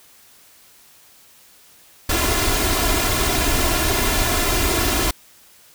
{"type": "noise with comb filter", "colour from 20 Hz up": "pink", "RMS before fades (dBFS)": -19, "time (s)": [2.09, 5.11], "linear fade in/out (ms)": 5, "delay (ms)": 2.9, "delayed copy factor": 0.65, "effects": ["white hiss -50 dBFS RMS until 5.74 s"]}